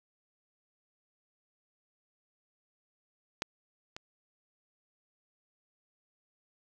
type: clicks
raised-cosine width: 0.2 ms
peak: -14 / -24 dBFS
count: 2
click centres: 3.421 / 3.965 s
effects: none